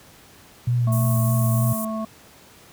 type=tone with vibrato; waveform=sine; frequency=120 Hz; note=B2; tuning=49 cents flat; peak=-17 dBFS; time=0.67-1.73 s; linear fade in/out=5 ms; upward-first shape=sine; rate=3.3 Hz; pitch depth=30 cents each way
type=harmonic tone; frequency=220 Hz; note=A3; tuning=in tune; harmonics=1 / 3 / 5; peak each=-26 / -31 / -33 dBFS; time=0.87-2.05 s; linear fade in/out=5 ms
type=high-pass noise; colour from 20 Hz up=pink; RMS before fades=-32 dBFS; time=0.92-1.85 s; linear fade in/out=5 ms; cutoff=9200 Hz; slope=24 dB/octave
effects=pink hiss -49 dBFS RMS until 2.72 s + high-pass 60 Hz 12 dB/octave